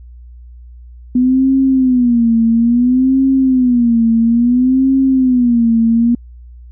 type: tone with vibrato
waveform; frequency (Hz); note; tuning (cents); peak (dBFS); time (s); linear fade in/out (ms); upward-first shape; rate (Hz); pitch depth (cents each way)
sine; 246.9; B3; 0; -8; 1.15-6.15; 5; sine; 0.59; 140
effects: added 60 Hz sine -33 dBFS peak until 6.71 s